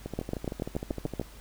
two click trains, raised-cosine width 2 ms, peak -21 / -16 dBFS, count 16 / 8, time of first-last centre 0.06-1.214 / 0.19-1.197 s, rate 13 / 6.95 Hz, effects added 50 Hz sine -48 dBFS peak until 1.4 s + pink hiss -52 dBFS RMS until 1.4 s

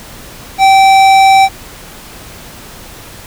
sine tone with tanh clipping, 775 Hz, G5, 20 cents flat, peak -5 dBFS, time 0.58-1.49 s, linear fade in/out 50 ms, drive 17 dB, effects pink hiss -32 dBFS RMS until 3.26 s

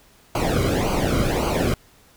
brown noise with flanger, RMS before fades -21 dBFS, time 0.35-1.74 s, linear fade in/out 2 ms, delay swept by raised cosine 0.55 to 1.15 ms, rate 1.8 Hz, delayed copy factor -0.8, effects pink hiss -54 dBFS RMS until 2.16 s

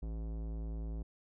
sine tone with tanh clipping, 55 Hz, A1, in tune, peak -39 dBFS, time 0.02-1.03 s, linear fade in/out 10 ms, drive 18 dB, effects none

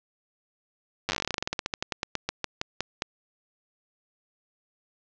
slowing click train, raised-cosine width 0.2 ms, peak -10 dBFS, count 30, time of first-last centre 1.09-3.021 s, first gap 9 ms, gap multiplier 1.12, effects resampled to 16000 Hz + 7-bit

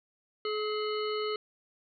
harmonic tone with a mistuned harmonic, 426 Hz, G#4, 44 cents sharp, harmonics 1 / 3 / 5 / 7 / 9 / 10, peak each -31 / -37 / -43 / -41 / -51 / -42 dBFS, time 0.45-1.36 s, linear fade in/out 2 ms, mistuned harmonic 5, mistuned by -33 cents, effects none

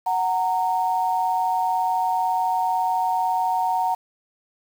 sine tone pair together, 742 / 924 Hz, F#5 / A#5, +5 / -16 cents, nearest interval major third, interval 379 cents, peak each -22 dBFS, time 0.06-3.95 s, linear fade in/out 10 ms, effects 7-bit

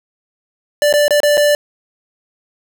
square tone with dropouts, 587.3 Hz, D5, in tune, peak -10 dBFS, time 0.82-1.55 s, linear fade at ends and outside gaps 1 ms, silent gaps 0.927-0.938 / 1.081-1.107 / 1.203-1.232 / 1.372-1.377 s, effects none

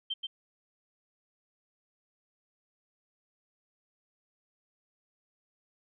sine tone with echo, 3136 Hz, G7, in tune, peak -30 dBFS, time 0.1-0.14 s, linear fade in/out 10 ms, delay 130 ms, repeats 1, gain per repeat -3 dB, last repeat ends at 0.27 s, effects none

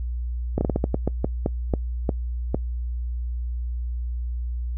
slowing click train, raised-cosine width 2 ms, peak -8 dBFS, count 13, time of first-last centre 0.58-2.545 s, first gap 30 ms, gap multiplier 1.28, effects noise-tail reverb RT60 0.1 s tail -24 dB re dry + added 60 Hz sine -25 dBFS peak until 4.77 s

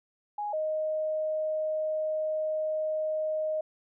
sine tone pair in turn, 830.6 / 622.2 Hz, G#5 / D#5, 0 / 0 cents, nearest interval perfect fourth, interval 500 cents, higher first, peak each -30 / -27 dBFS, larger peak second, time 0.38-0.53 / 0.53-3.61 s, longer second, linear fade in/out 5 ms, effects none

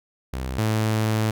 sawtooth tone pair in turn, 64.7 / 109.32 Hz, C2 / A2, -19 / -11 cents, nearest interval major sixth, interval 908 cents, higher second, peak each -23 / -16 dBFS, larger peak second, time 0.33-0.58 / 0.58-1.31 s, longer second, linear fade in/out 5 ms, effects none

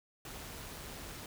pink noise with amplitude modulation, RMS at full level -45 dBFS, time 0.25-1.26 s, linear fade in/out 2 ms, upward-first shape sine, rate 148 Hz, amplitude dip 25%, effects none

